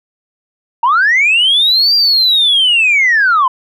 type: linear two-way sweep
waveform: sine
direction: up then down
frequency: 893 to 4781 to 986 Hz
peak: -6 dBFS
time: 0.83-3.48 s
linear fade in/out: 5 ms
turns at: 1.95 s
effects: tanh soft clip ceiling -4 dBFS